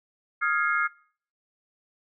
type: chord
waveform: sine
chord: F minor seventh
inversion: third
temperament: equal with one note detuned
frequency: 1244.5 / 1396.9 / 1661.2 / 2142 Hz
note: Eb6 / F6 / Ab6 / C7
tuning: 0 / 0 / 0 / +40 cents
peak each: -28 / -26 / -29 / -29 dBFS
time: 0.41-0.88 s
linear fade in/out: 20 ms
effects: noise-tail reverb RT60 0.5 s tail -22 dB re dry